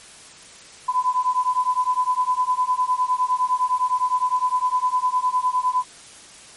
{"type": "beating tone pair", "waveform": "sine", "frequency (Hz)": [1001, 1010.8], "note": ["B5", "B5"], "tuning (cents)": [23, 40], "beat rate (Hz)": 9.8, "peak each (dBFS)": -21, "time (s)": [0.88, 5.84], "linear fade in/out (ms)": 10, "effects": ["white hiss -44 dBFS RMS until 6.56 s", "MP3 48 kbps"]}